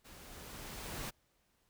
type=noise with level ramp; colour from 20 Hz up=pink; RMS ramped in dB=-55 to -41 dBFS; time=0.04-1.11 s; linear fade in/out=20 ms; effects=pink hiss -75 dBFS RMS until 1.69 s